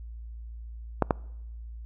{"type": "clicks", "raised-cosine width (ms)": 1, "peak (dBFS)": -7, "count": 2, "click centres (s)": [1.023, 1.108], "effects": ["noise-tail reverb RT60 0.9 s tail -25 dB re dry", "added 57 Hz sine -38 dBFS peak until 1.85 s"]}